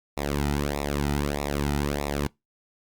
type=tone with flanger; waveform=sawtooth; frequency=71.9 Hz; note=D2; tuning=36 cents flat; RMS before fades=-27 dBFS; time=0.17-2.27 s; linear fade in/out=0 ms; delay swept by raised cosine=0.64 to 1.84 ms; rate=1.6 Hz; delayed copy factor=-0.85; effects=noise-tail reverb RT60 0.2 s tail -25 dB re dry + Opus 48 kbps